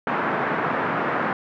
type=band-pass noise; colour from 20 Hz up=white; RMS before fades=-24 dBFS; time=0.07-1.33 s; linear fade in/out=2 ms; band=140 to 1600 Hz; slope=24 dB/octave; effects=none